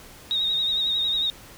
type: tone with vibrato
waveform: sine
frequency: 3745 Hz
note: A#7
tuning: 7 cents sharp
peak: -21 dBFS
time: 0.31-1.3 s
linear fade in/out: 0 ms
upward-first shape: sine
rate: 11 Hz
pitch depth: 42 cents each way
effects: pink hiss -46 dBFS RMS until 1.57 s